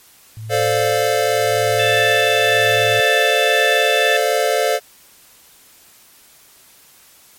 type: tone with tremolo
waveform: sine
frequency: 110 Hz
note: A2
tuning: in tune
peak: -25 dBFS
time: 0.37-3 s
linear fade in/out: 0 ms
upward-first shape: sine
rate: 0.9 Hz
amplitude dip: 75%
type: chord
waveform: square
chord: D minor seventh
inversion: second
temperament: equal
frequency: 440 / 523.3 / 587.3 / 698.5 Hz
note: A4 / C5 / D5 / F5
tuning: 0 / 0 / 0 / 0 cents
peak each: -21 dBFS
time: 0.49-4.8 s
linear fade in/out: 50 ms
type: harmonic tone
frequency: 880 Hz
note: A5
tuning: in tune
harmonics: 2 / 3 / 4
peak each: -19 / -21 / -22 dBFS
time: 1.79-4.17 s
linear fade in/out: 5 ms
effects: white hiss -48 dBFS RMS until 7.38 s + MP3 64 kbps